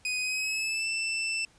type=tone with pitch glide; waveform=sawtooth; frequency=2497 to 2661 Hz; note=D#7 to E7; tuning=+6 to +16 cents; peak=-25 dBFS; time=0.05-1.45 s; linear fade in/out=2 ms; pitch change=+110 cents; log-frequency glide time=0.2-0.88 s; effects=pink hiss -61 dBFS RMS until 1.58 s + resampled to 22050 Hz